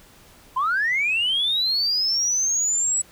sine linear sweep, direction up, 987.8 to 7902 Hz, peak -18 dBFS, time 0.56-3.02 s, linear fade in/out 10 ms, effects tanh soft clip ceiling -15 dBFS + pink hiss -51 dBFS RMS until 3.11 s

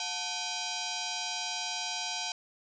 sine tone with frequency modulation, 880 Hz, A5, in tune, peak -32 dBFS, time 0-2.32 s, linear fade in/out 2 ms, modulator 800 Hz, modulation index 7, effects none

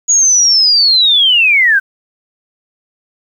sine linear sweep, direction down, 6790 to 1503 Hz, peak -6 dBFS, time 0.08-1.8 s, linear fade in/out 20 ms, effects 7-bit

